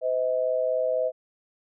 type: tone pair together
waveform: sine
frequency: 511.2 / 635 Hz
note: C5 / D#5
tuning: -40 / +35 cents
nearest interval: major third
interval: 375 cents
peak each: -25 dBFS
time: 0.01-1.12 s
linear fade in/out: 50 ms
effects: none